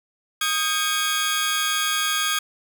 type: tone cluster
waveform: sawtooth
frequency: 1246 / 1602 / 2230 / 3336 Hz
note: D#6 / G6 / C#7 / G#7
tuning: +2 / +37 / +10 / +7 cents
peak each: -22 / -23 / -29 / -22 dBFS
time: 0.41-2.39 s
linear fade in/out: 5 ms
effects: 9-bit